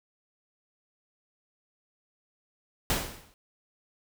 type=noise with exponential decay; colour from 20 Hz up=pink; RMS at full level=-24 dBFS; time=2.9-3.34 s; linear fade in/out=1 ms; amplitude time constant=95 ms; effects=none